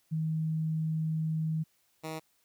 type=tone pair in turn; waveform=sine / 10% pulse; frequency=158.5 / 158.5 Hz; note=D#3 / D#3; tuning=+32 / +32 cents; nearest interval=unison; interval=0 cents; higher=neither; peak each=-28 dBFS; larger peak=neither; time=0.11-1.64 / 2.03-2.2 s; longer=first; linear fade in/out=20 ms; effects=white hiss -71 dBFS RMS until 2.44 s